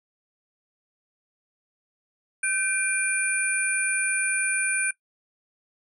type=tone cluster; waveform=sine; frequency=1535 / 2389 / 9360 Hz; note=G6 / D7 / D9; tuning=-37 / +29 / -7 cents; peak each=-27 dBFS; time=2.43-4.91 s; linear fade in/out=5 ms; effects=noise-tail reverb RT60 0.1 s tail -19 dB re dry